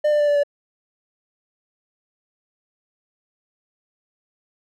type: tone with pitch steps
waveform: triangle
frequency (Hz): 600 / 593.8 / 587.7 / 581.6 / 575.6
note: D5 / D5 / D5 / D5 / D5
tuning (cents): +37 / +19 / +1 / -17 / -35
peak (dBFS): -13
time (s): 0.04-0.435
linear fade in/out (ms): 10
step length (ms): 79
effects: none